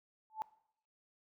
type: tone with exponential growth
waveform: sine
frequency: 872 Hz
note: A5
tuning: 16 cents flat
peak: -31 dBFS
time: 0.3-0.42 s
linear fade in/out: 0 ms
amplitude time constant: 26 ms
effects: noise-tail reverb RT60 0.7 s tail -20 dB re dry